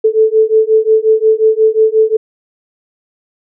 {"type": "beating tone pair", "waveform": "sine", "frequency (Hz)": [436, 441.6], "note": ["A4", "A4"], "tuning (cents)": [-16, 6], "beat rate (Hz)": 5.6, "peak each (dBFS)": -10, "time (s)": [0.04, 2.17], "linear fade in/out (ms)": 10, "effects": []}